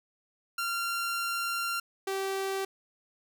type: tone pair in turn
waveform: sawtooth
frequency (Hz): 1381 / 387.5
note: F6 / G4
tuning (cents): -20 / -20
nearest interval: octave + minor seventh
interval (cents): 2200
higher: first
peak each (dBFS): -26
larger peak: neither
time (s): 0.58-1.8 / 2.07-2.65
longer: first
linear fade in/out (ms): 5
effects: none